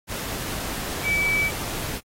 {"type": "tone in noise", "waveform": "sine", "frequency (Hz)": 2299, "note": "D7", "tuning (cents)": -37, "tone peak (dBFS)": -20, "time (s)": [1.03, 1.51], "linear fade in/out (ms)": 50, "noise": "pink", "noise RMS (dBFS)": -31, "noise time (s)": [0.07, 2.01], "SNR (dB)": 8, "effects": ["AAC 48 kbps"]}